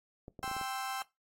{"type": "clicks", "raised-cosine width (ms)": 2, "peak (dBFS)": -32, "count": 7, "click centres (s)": [0.281, 0.392, 0.442, 0.478, 0.514, 0.566, 0.613]}
{"type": "chord", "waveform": "35% pulse", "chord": "C major", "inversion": "second", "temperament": "equal", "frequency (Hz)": [784, 1046.5, 1318.5], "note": ["G5", "C6", "E6"], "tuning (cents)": [0, 0, 0], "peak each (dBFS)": [-36, -40, -40], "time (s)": [0.43, 1.02], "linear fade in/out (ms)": 0}
{"effects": ["noise-tail reverb RT60 0.2 s tail -19 dB re dry", "AAC 48 kbps"]}